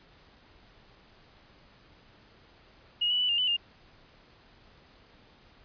sine tone with pitch steps, 2878 / 2954 / 2973 / 2813 / 2996 / 2818 Hz, F#7 / F#7 / F#7 / F7 / F#7 / F7, -49 / -3 / +8 / +12 / +21 / +15 cents, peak -24 dBFS, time 3.01-3.568 s, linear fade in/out 10 ms, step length 93 ms, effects pink hiss -58 dBFS RMS until 5.64 s + resampled to 11025 Hz

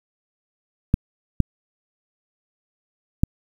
clicks, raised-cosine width 5 ms, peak -3 dBFS, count 3, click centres 0.941 / 1.403 / 3.235 s, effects 7-bit

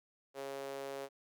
sawtooth tone with high-pass filter, 137.4 Hz, C#3, 15 cents flat, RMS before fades -43 dBFS, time 0.34-1.09 s, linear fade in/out 50 ms, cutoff 480 Hz, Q 3.5, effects none

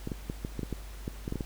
clicks, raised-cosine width 3 ms, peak -20 dBFS, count 12, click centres 0.074 / 0.118 / 0.299 / 0.449 / 0.593 / 0.632 / 0.727 / 1.079 / 1.279 / 1.324 / 1.357 / 1.408 s, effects added 50 Hz sine -41 dBFS peak until 1.45 s + pink hiss -51 dBFS RMS until 1.45 s

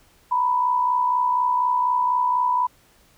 sine tone pair together, 925.9 / 990 Hz, A#5 / B5, -12 / +4 cents, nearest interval minor second, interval 116 cents, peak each -27 / -18 dBFS, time 0.31-2.67 s, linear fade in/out 10 ms, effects pink hiss -57 dBFS RMS until 3.17 s

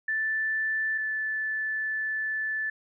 sine tone pair in turn, 1760 / 1747.8 Hz, A6 / A6, 0 / -12 cents, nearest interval unison, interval 12 cents, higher first, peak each -25 / -27 dBFS, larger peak first, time 0.08-0.98 / 0.98-2.7 s, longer second, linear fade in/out 5 ms, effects none

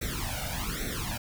pink noise with flanger, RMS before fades -33 dBFS, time 0.01-1.18 s, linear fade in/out 10 ms, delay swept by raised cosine 0.5 to 1.39 ms, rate 1.2 Hz, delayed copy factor +1, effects none

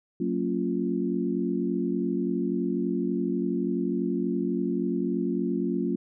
sine chord, Gb major seventh, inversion none, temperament equal with one note detuned, 185 / 228.5 / 277.2 / 349.2 Hz, Gb3 / Bb3 / Db4 / F4, 0 / -34 / 0 / 0 cents, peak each -30 dBFS, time 0.2-5.96 s, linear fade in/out 5 ms, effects none

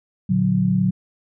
sine chord, Bb augmented, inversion none, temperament equal, 116.54 / 146.83 / 185 Hz, Bb2 / D3 / F#3, 0 / 0 / 0 cents, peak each -23 / -23 / -17 dBFS, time 0.29-0.91 s, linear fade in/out 10 ms, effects none

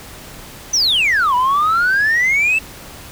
sine exponential two-way sweep, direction down then up, 6180 to 968 to 2681 Hz, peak -10 dBFS, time 0.73-2.59 s, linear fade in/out 10 ms, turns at 1.35 s, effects tanh soft clip ceiling -10 dBFS + pink hiss -36 dBFS RMS until 3.11 s

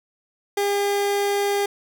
30% pulse tone, 403.8 Hz, G#4, 49 cents flat, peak -17 dBFS, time 0.57-1.66 s, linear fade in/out 5 ms, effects none

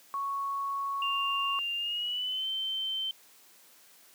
sine tone, 1108.7 Hz, C#6, in tune, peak -30 dBFS, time 0.14-1.59 s, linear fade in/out 0 ms
sine tone with pitch glide, 2794 to 3100 Hz, F7 to G7, 0 to -20 cents, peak -30 dBFS, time 1.02-3.11 s, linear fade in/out 2 ms, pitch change +180 cents, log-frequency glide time 1.76-2.48 s
effects white hiss -58 dBFS RMS until 4.14 s + high-pass 200 Hz 12 dB/octave

